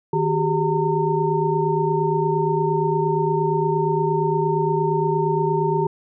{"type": "tone cluster", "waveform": "sine", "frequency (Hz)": [156.7, 375.4, 404, 913], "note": ["D#3", "F#4", "G#4", "A#5"], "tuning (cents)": [13, 25, -48, -36], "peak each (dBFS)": -23, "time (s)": [0.13, 5.87], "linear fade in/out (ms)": 5, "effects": []}